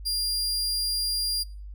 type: tone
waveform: sawtooth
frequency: 4800 Hz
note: D8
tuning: 37 cents sharp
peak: -22 dBFS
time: 0.05-1.44 s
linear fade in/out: 20 ms
effects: noise-tail reverb RT60 0.4 s tail -24 dB re dry + added 50 Hz sine -37 dBFS peak until 1.74 s